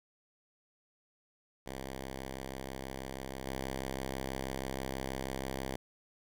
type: tone with level steps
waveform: 5% pulse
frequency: 66.2 Hz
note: C2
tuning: 21 cents sharp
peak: -29 / -25 dBFS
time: 1.66-5.76 s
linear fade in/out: 5 ms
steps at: 3.46 s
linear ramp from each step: 10 ms
effects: none